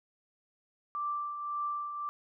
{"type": "tone with tremolo", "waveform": "sine", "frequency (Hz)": 1174.7, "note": "D6", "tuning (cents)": 0, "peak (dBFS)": -30, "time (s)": [0.95, 2.09], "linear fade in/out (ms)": 0, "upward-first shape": "triangle", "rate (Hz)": 1.8, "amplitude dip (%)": 55, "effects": []}